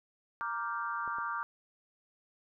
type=chord; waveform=sine; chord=G minor seventh; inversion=first; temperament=equal; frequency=932.3 / 1174.7 / 1396.9 / 1568 Hz; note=Bb5 / D6 / F6 / G6; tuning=0 / 0 / 0 / 0 cents; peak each=-40 / -36 / -39 / -42 dBFS; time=0.41-1.43 s; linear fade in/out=0 ms
type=clicks; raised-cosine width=1 ms; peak=-34 / -35 dBFS; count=2; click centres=1.077 / 1.185 s
effects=none